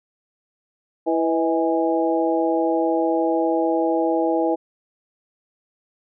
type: harmonic tone with a mistuned harmonic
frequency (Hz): 164.81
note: E3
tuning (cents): 0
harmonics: 2 / 3 / 4 / 5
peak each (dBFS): -21 / -23 / -24 / -25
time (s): 1.06-4.56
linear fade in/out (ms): 20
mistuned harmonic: 4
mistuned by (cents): -49
effects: none